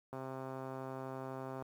click train, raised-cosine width 1 ms, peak -30 dBFS, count 198, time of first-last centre 0.13-1.622 s, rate 132 Hz, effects high-pass 60 Hz 12 dB/octave + 10-bit

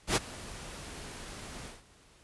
pink noise with ADSR envelope, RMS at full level -24 dBFS, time 0.07-1.83 s, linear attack 90 ms, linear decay 26 ms, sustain -20 dB, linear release 190 ms, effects pink hiss -60 dBFS RMS until 2.23 s + resampled to 24000 Hz

